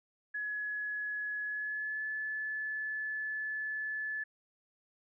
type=tone with pitch glide; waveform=sine; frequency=1692 to 1729.5 Hz; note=G#6 to A6; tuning=+32 to -30 cents; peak=-34 dBFS; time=0.34-4.24 s; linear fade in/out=10 ms; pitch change=+38 cents; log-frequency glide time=1.45-2.03 s; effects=none